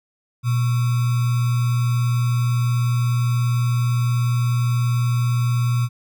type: tone with sample-and-hold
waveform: sine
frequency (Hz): 120.7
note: B2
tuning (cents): -39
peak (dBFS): -16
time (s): 0.43-5.89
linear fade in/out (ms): 50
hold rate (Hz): 1225
effects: none